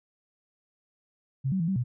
sine tone with pitch steps, 134.1 / 189.8 / 164.8 / 192 / 122.4 Hz, C3 / F#3 / E3 / G3 / B2, +43 / +44 / 0 / -36 / -15 cents, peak -24 dBFS, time 1.44-1.84 s, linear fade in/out 20 ms, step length 80 ms, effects none

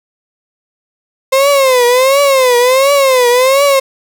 35% pulse tone with vibrato, 523.3 Hz, C5, in tune, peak -5 dBFS, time 1.32-3.8 s, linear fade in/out 10 ms, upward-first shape triangle, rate 1.4 Hz, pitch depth 160 cents each way, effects 7-bit

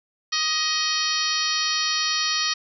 harmonic tone with a mistuned harmonic, 629 Hz, D#5, 19 cents sharp, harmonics 2 / 3 / 4 / 5 / 6 / 7 / 8 / 9, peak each -30 / -30 / -32 / -30 / -32 / -26 / -30 / -29 dBFS, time 0.32-2.54 s, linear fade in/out 10 ms, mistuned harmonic 2, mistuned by -20 cents, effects none

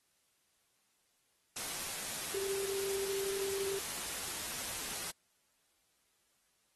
sine tone in noise, 392 Hz, G4, in tune, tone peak -35 dBFS, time 2.34-3.79 s, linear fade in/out 5 ms, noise white, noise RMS -40 dBFS, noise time 1.56-5.11 s, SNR +2 dB, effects white hiss -75 dBFS RMS until 6.75 s + AAC 32 kbps

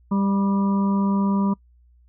harmonic tone with a mistuned harmonic, 198.2 Hz, G3, 19 cents sharp, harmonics 1 / 2 / 3 / 5 / 6, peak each -18 / -34 / -37 / -30 / -35 dBFS, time 0.11-1.54 s, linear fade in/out 10 ms, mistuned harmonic 5, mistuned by -26 cents, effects noise-tail reverb RT60 0.1 s tail -25 dB re dry + added 60 Hz sine -52 dBFS peak until 2.08 s

